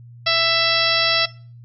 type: harmonic tone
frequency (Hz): 663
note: E5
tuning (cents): +10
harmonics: 1 / 2 / 3 / 4 / 5 / 6 / 7 / 8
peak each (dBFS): -24 / -24 / -24 / -24 / -24 / -24 / -24 / -24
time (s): 0.26-1.26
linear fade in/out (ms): 10
effects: noise-tail reverb RT60 0.4 s tail -20 dB re dry + added 119 Hz sine -39 dBFS peak until 1.64 s